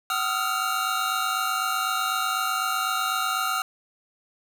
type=tone cluster; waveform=square; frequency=755 / 1258 / 1362 / 1410 / 2785 Hz; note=F#5 / D#6 / F6 / F6 / F7; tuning=+35 / +19 / -44 / +16 / -5 cents; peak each=-33 / -29 / -29 / -34 / -34 dBFS; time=0.1-3.62 s; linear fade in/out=2 ms; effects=9-bit